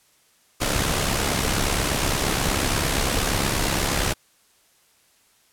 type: noise with amplitude modulation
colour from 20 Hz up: pink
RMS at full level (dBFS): -20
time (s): 0.6-4.14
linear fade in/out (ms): 20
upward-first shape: sine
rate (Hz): 68.5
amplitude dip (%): 55
effects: white hiss -60 dBFS RMS until 5.52 s + low-pass 12000 Hz 12 dB/octave